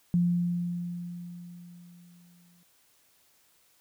sine tone with exponential decay, 174.61 Hz, F3, in tune, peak -20 dBFS, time 0.14-2.63 s, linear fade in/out 0 ms, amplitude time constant 540 ms, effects white hiss -65 dBFS RMS until 3.8 s

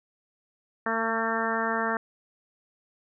harmonic tone, 225.7 Hz, A3, 44 cents sharp, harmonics 1 / 2 / 3 / 4 / 5 / 6 / 7 / 8, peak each -33 / -33 / -33 / -33 / -33 / -33 / -33 / -33 dBFS, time 0.86-1.97 s, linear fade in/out 2 ms, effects none

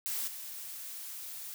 blue noise with level steps, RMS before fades -35 / -43 dBFS, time 0.06-1.54 s, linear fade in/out 0 ms, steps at 0.27 s, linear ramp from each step 10 ms, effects none

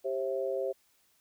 sine chord, C major, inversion second, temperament equal with one note detuned, 392 / 535.2 / 659.3 Hz, G4 / C5 / E5, 0 / +39 / 0 cents, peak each -34 / -32 / -38 dBFS, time 0.04-0.73 s, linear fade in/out 20 ms, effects white hiss -69 dBFS RMS until 1.2 s

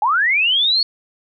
sine linear sweep, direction up, 792 to 4435 Hz, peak -13 dBFS, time 0.02-0.83 s, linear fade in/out 2 ms, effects none

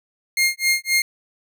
sawtooth tone with tremolo, 2128 Hz, C7, 29 cents sharp, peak -11 dBFS, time 0.37-1.02 s, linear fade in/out 2 ms, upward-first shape sine, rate 3.8 Hz, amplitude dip 100%, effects none

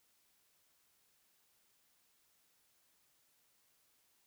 silence, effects white hiss -74 dBFS RMS until 4.26 s

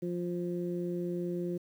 harmonic tone, 175.4 Hz, F3, 8 cents sharp, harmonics 1 / 2 / 3, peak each -35 / -34 / -44 dBFS, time 0.02-1.58 s, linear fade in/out 10 ms, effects 10-bit

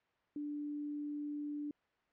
sine tone, 293.7 Hz, D4, in tune, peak -38 dBFS, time 0.36-1.71 s, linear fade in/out 2 ms, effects white hiss -75 dBFS RMS until 2.12 s + low-pass 2000 Hz 12 dB/octave

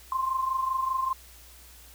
sine tone pair together, 1046.5 / 1071.6 Hz, C6 / C6, 0 / +41 cents, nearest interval unison, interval 41 cents, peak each -26 / -32 dBFS, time 0.12-1.13 s, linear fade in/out 2 ms, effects added 60 Hz sine -52 dBFS peak until 1.94 s + white hiss -52 dBFS RMS until 1.94 s

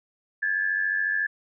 sine tone pair together, 1632 / 1726 Hz, G#6 / A6, -31 / -34 cents, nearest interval minor second, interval 97 cents, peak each -28 / -24 dBFS, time 0.42-1.27 s, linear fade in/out 10 ms, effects none

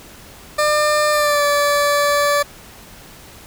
20% pulse tone with pitch glide, 600 to 578.6 Hz, D5 to D5, +37 to -26 cents, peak -9 dBFS, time 0.58-2.43 s, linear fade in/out 10 ms, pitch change -63 cents, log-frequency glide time 1.12-1.44 s, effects pink hiss -41 dBFS RMS until 3.46 s

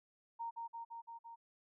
sine tone with echo, 926 Hz, A#5, 12 cents flat, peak -39 dBFS, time 0.39-0.51 s, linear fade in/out 20 ms, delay 170 ms, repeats 5, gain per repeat -2 dB, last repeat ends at 1.36 s, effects none

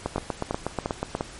two click trains, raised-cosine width 1 ms, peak -11 / -11 dBFS, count 4 / 10, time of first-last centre 0.16-1.209 / 0.06-1.151 s, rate 2.86 / 8.25 Hz, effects pink hiss -43 dBFS RMS until 1.39 s + MP3 48 kbps

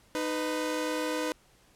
sawtooth tone pair together, 308.7 / 498.8 Hz, D#4 / B4, -14 / +17 cents, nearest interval minor sixth, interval 831 cents, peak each -28 / -28 dBFS, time 0.15-1.32 s, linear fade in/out 0 ms, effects pink hiss -62 dBFS RMS until 1.75 s + low-pass 12000 Hz 12 dB/octave

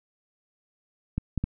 clicks, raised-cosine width 5 ms, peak -14 dBFS, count 3, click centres 1.18 / 1.377 / 1.44 s, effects none

